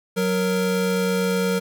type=tone pair together; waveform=square; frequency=185 / 466.2 Hz; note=F#3 / A#4; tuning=0 / 0 cents; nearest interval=octave + major third; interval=1600 cents; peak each=-23 dBFS; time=0.16-1.6 s; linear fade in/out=20 ms; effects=none